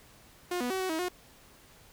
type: tone with pitch steps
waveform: sawtooth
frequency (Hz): 356.7 / 245.9 / 378.4 / 374.2 / 319.6 / 360.2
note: F4 / B3 / F#4 / F#4 / D#4 / F#4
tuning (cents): +37 / -7 / +39 / +20 / +47 / -46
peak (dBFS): -26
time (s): 0.51-1.086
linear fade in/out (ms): 5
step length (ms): 96
effects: pink hiss -57 dBFS RMS until 1.92 s